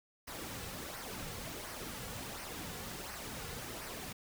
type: noise with flanger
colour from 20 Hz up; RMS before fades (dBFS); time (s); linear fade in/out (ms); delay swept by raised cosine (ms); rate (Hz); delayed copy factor
pink; -44; 0.27-4.13; 10; 0.27 to 3.27; 1.4; -0.5
effects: none